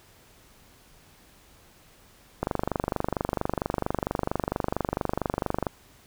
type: click train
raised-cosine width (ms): 1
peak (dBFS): -11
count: 80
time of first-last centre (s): 2.43-5.668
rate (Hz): 24.4
effects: pink hiss -56 dBFS RMS until 6.06 s